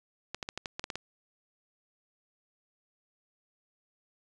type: clicks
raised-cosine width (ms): 0.2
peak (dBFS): -18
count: 9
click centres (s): 0.346 / 0.428 / 0.489 / 0.576 / 0.658 / 0.795 / 0.841 / 0.902 / 0.956
effects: resampled to 22050 Hz